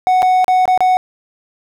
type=tone with dropouts; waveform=triangle; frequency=740 Hz; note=F#5; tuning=in tune; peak=-7 dBFS; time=0.07-0.97 s; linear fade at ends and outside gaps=0 ms; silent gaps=0.221-0.228 / 0.444-0.481 / 0.655-0.678 / 0.776-0.806 s; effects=none